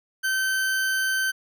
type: tone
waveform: 40% pulse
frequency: 1543 Hz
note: G6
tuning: 28 cents flat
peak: -21 dBFS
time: 0.23-1.32 s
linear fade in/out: 20 ms
effects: none